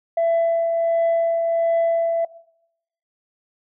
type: tone with tremolo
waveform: sine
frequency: 668 Hz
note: E5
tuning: 23 cents sharp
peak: -13 dBFS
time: 0.17-2.25 s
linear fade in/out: 5 ms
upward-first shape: triangle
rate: 1.4 Hz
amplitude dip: 40%
effects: noise-tail reverb RT60 0.8 s tail -20 dB re dry + tanh soft clip ceiling -14 dBFS